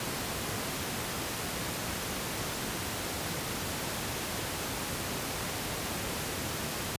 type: noise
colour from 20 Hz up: pink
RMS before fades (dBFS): -34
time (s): 0-6.96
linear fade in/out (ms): 2
effects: high-pass 80 Hz 12 dB/octave + resampled to 32000 Hz